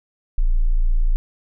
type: tone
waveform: sine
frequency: 28.49 Hz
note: A#0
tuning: 39 cents flat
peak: -13 dBFS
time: 0.38-1.16 s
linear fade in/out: 0 ms
effects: none